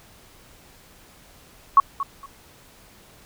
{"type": "tone with echo", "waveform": "sine", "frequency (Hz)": 1108.7, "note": "C#6", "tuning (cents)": 0, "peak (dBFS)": -8, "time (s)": [1.77, 1.8], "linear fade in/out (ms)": 2, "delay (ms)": 230, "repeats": 2, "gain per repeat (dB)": -14, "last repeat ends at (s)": 2.26, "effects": ["pink hiss -51 dBFS RMS until 3.25 s"]}